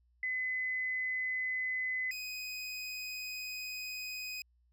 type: tone pair in turn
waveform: sine / 25% pulse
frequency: 2025 / 2504 Hz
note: B6 / D#7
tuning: +43 / +10 cents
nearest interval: major third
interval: 367 cents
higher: second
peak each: -32 / -35 dBFS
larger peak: first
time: 0.23-2.11 / 2.11-4.42 s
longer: second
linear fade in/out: 2 ms
effects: added 60 Hz sine -67 dBFS peak until 4.72 s